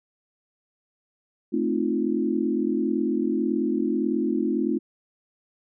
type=chord; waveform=sine; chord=F dominant seventh; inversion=first; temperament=equal; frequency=220 / 261.6 / 311.1 / 349.2 Hz; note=A3 / C4 / Eb4 / F4; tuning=0 / 0 / 0 / 0 cents; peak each=-27 dBFS; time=1.52-4.79 s; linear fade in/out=20 ms; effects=none